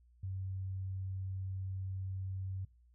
sine tone, 95 Hz, F#2, 46 cents sharp, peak -37 dBFS, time 0.23-2.65 s, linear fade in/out 5 ms, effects noise-tail reverb RT60 0.3 s tail -21 dB re dry + added 60 Hz sine -62 dBFS peak until 2.94 s

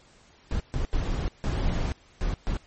brown noise bursts at uneven times, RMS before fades -26 dBFS, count 6, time 0.51-0.6 / 0.74-0.85 / 0.93-1.28 / 1.44-1.92 / 2.21-2.34 / 2.47-2.57 s, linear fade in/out 0 ms, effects pink hiss -57 dBFS RMS until 2.66 s + MP3 32 kbps

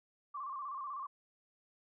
sine tone with vibrato, 1111 Hz, C#6, 4 cents sharp, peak -39 dBFS, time 0.34-1.07 s, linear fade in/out 10 ms, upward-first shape square, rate 16 Hz, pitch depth 77 cents each way, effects none

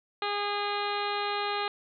harmonic tone, 409.4 Hz, G#4, 25 cents flat, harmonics 1 / 2 / 3 / 4 / 5 / 6 / 7 / 8 / 9 / 10, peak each -35 / -33 / -34 / -40 / -41 / -40 / -43 / -43 / -42 / -40 dBFS, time 0.22-1.68 s, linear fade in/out 2 ms, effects none

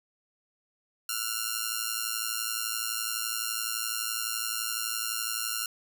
5% pulse ring-modulated tone, 1396.9 Hz, F6, in tune, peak -15 dBFS, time 1.09-5.66 s, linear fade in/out 2 ms, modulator 55.9 Hz, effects none

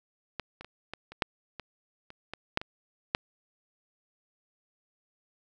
clicks, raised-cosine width 0.3 ms, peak -17 / -27 / -28 / -21 / -29 / -9 / -23 / -30 / -21 / -9 / -22 / -8 dBFS, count 12, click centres 0.397 / 0.61 / 0.646 / 0.936 / 1.12 / 1.222 / 1.597 / 2.104 / 2.336 / 2.574 / 2.615 / 3.149 s, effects none

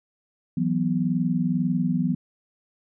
sine chord, E suspended second, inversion none, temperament equal, 164.81 / 185 / 246.9 Hz, E3 / F#3 / B3, 0 / 0 / 0 cents, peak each -25 dBFS, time 0.57-2.15 s, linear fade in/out 5 ms, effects none

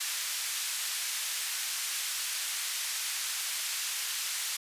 white band-pass noise, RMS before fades -34 dBFS, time 0-4.57 s, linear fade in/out 10 ms, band 1600 to 9700 Hz, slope 12 dB/octave, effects resampled to 32000 Hz

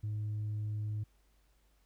triangle tone with tanh clipping, 106 Hz, G#2, 36 cents sharp, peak -34 dBFS, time 0.03-1.04 s, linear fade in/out 10 ms, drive 6 dB, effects added 50 Hz sine -67 dBFS peak until 1.85 s + pink hiss -74 dBFS RMS until 1.85 s

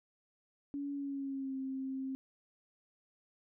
sine tone with pitch glide, 283.1 to 265.7 Hz, C#4 to C4, +37 to +27 cents, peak -36 dBFS, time 0.74-2.15 s, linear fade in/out 0 ms, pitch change -110 cents, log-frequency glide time 0.93-1.56 s, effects none

